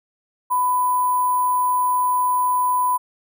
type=tone with sample-and-hold; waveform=sine; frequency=998 Hz; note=B5; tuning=18 cents sharp; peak=-16 dBFS; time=0.5-2.98 s; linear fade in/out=20 ms; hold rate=11025 Hz; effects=none